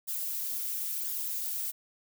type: noise with flanger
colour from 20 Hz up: violet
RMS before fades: -34 dBFS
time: 0.07-1.72 s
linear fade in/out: 20 ms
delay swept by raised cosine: 0.57 to 5.17 ms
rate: 0.97 Hz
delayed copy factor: +0.5
effects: none